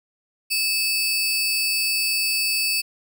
sawtooth tone pair together, 2607 / 4597 Hz, E7 / D8, -20 / -38 cents, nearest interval minor seventh, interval 982 cents, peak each -20 dBFS, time 0.5-2.82 s, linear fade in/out 20 ms, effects none

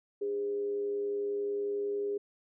sine tone with frequency modulation, 407.3 Hz, G#4, 34 cents flat, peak -30 dBFS, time 0.21-2.18 s, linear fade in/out 10 ms, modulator 111 Hz, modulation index 0.24, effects none

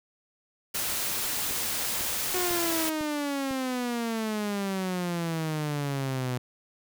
white noise, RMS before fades -30 dBFS, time 0.74-2.9 s, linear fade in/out 10 ms
click train, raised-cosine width 3 ms, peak -28 dBFS, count 5, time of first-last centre 1.51-3.51 s, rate 2 Hz
sawtooth exponential sweep, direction down, 366.5 to 123.47 Hz, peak -24 dBFS, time 2.34-6.38 s, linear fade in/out 5 ms
effects none

